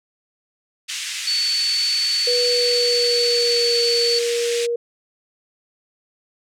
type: band-pass noise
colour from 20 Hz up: pink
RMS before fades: -28 dBFS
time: 0.88-4.67 s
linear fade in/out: 20 ms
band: 2100 to 8400 Hz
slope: 24 dB/octave
type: tone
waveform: sine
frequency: 4479 Hz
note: C#8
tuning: 17 cents sharp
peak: -18 dBFS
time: 1.27-4.19 s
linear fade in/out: 5 ms
type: tone with pitch glide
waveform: sine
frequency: 487.8 to 472.8 Hz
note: B4 to A#4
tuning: -21 to +24 cents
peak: -19 dBFS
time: 2.27-4.76 s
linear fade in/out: 5 ms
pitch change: -55 cents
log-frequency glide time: 2.49-3.83 s
effects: none